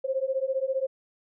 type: beating tone pair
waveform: sine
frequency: 523.3 / 538.3 Hz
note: C5 / C5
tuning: 0 / +49 cents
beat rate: 15 Hz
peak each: -28 / -28 dBFS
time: 0.04-0.87 s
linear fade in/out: 10 ms
effects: none